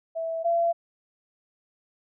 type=tone pair in turn; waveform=sine; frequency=656 / 678.7 Hz; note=E5 / F5; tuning=-9 / -50 cents; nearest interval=minor second; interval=59 cents; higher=second; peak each=-27 / -20 dBFS; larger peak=second; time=0.15-0.44 / 0.44-0.73 s; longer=neither; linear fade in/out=20 ms; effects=none